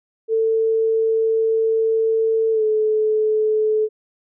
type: tone with pitch glide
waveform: sine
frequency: 446.4 to 431.7 Hz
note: A4 to A4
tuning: +25 to -33 cents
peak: -15 dBFS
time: 0.28-3.89 s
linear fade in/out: 50 ms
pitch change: -58 cents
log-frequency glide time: 2.52-2.63 s
effects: none

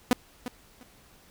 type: tone with echo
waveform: sawtooth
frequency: 248.3 Hz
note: B3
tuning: 9 cents sharp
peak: -14 dBFS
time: 0.11-0.13 s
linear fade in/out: 0 ms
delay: 350 ms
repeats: 2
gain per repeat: -14 dB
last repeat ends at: 0.83 s
effects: pink hiss -57 dBFS RMS until 1.3 s

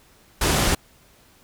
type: low-pass noise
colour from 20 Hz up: pink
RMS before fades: -20 dBFS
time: 0.41-0.75 s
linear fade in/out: 5 ms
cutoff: 12000 Hz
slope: 24 dB/octave
effects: pink hiss -55 dBFS RMS until 1.43 s

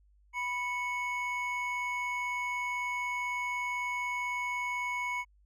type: tone pair together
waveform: triangle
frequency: 985 / 2211 Hz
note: B5 / C#7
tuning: -5 / -5 cents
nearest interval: octave + major second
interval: 1400 cents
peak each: -33 / -32 dBFS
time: 0.33-5.25 s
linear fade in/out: 50 ms
effects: added 50 Hz sine -61 dBFS peak until 5.45 s

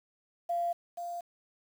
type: tone pair in turn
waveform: sine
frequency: 691 / 695 Hz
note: F5 / F5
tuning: -19 / -9 cents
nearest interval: unison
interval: 10 cents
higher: second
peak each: -28 / -35 dBFS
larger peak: first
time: 0.49-0.73 / 0.97-1.21 s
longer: neither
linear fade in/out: 10 ms
effects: 9-bit

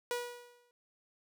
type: tone with exponential decay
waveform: sawtooth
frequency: 484.6 Hz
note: B4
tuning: 33 cents flat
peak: -28 dBFS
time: 0.11-0.71 s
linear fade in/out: 1 ms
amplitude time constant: 130 ms
effects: none

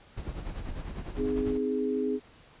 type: noise with tremolo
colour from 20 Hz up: brown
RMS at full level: -34 dBFS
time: 0.16-1.58 s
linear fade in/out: 20 ms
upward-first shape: sine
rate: 10 Hz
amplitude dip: 60%
type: chord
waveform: sine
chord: Ab major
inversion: first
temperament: just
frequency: 259.6 / 311.5 / 415.3 Hz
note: C4 / Eb4 / Ab4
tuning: -13 / +2 / 0 cents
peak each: -30 / -35 / -29 dBFS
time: 1.16-2.2 s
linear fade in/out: 50 ms
effects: pink hiss -56 dBFS RMS until 2.6 s + resampled to 8000 Hz

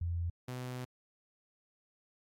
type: tone pair in turn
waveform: sine / sawtooth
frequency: 85.5 / 125.94 Hz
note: F2 / B2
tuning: -36 / +34 cents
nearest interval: perfect fifth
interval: 670 cents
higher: second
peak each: -32 / -35 dBFS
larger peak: first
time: 0.01-0.3 / 0.48-0.85 s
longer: second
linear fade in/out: 5 ms
effects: AAC 64 kbps

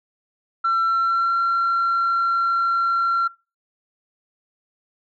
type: tone with pitch glide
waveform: sine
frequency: 1349 to 1366.3 Hz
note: E6 to F6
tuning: +40 to -38 cents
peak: -15 dBFS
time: 0.64-3.28 s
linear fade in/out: 10 ms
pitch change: +22 cents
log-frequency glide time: 0.98-1.35 s
effects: noise-tail reverb RT60 0.3 s tail -24 dB re dry + tanh soft clip ceiling -15 dBFS

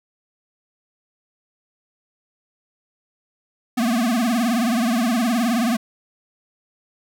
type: tone with vibrato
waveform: square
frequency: 234.7 Hz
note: A#3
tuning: 12 cents sharp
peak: -18 dBFS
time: 3.77-5.77 s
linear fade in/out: 10 ms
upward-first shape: triangle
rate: 19 Hz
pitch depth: 170 cents each way
effects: none

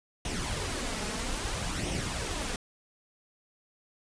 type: noise with flanger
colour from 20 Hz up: pink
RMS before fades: -33 dBFS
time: 0.25-2.56 s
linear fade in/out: 2 ms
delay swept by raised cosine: 0.33 to 4.73 ms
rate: 0.61 Hz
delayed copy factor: +0.5
effects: resampled to 22050 Hz

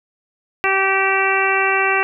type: harmonic tone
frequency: 386.9 Hz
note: G4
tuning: 23 cents flat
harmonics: 1 / 2 / 3 / 4 / 5 / 6 / 7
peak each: -22 / -22 / -22 / -22 / -22 / -22 / -22 dBFS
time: 0.64-2.03 s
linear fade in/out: 0 ms
effects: none

